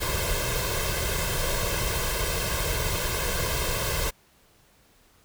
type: noise with comb filter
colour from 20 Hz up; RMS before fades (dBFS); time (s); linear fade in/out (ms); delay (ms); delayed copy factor
pink; -27; 0-4.11; 20; 1.9; +0.8
effects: pink hiss -60 dBFS RMS until 5.24 s